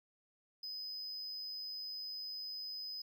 triangle tone with amplitude modulation, 5030 Hz, D#8, 18 cents sharp, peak -38 dBFS, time 0.63-3.02 s, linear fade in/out 5 ms, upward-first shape sine, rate 100 Hz, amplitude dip 50%, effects none

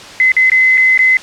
sine tone with dropouts, 2042 Hz, C7, 43 cents flat, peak -6 dBFS, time 0.2-1.17 s, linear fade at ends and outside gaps 1 ms, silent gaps 0.319-0.366 / 0.499-0.518 / 0.774-0.778 / 0.976-0.991 s, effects white hiss -31 dBFS RMS until 1.22 s + low-pass 5000 Hz 12 dB/octave

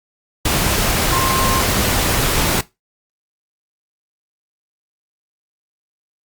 sine tone in noise, 1059 Hz, C6, 21 cents sharp, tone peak -19 dBFS, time 1.12-1.61 s, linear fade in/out 5 ms, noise pink, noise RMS -17 dBFS, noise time 0.45-2.61 s, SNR -5 dB, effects noise-tail reverb RT60 0.2 s tail -18 dB re dry + Opus 48 kbps

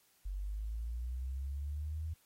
sine linear sweep, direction up, 45.96 to 81 Hz, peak -36 dBFS, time 0.25-2.14 s, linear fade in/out 10 ms, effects white hiss -70 dBFS RMS until 2.25 s + AAC 48 kbps

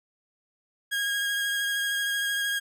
30% pulse tone with vibrato, 1634 Hz, G#6, 29 cents flat, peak -23 dBFS, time 0.91-2.6 s, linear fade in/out 20 ms, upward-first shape sine, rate 13 Hz, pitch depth 16 cents each way, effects none

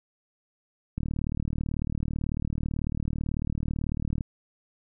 click train, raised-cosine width 5 ms, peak -17 dBFS, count 124, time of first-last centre 0.98-4.208 s, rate 38.1 Hz, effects none

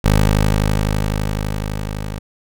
15% pulse tone with level ramp, 51.91 Hz, G#1, in tune, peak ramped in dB -4 to -18 dBFS, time 0.04-2.19 s, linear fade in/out 10 ms, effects none

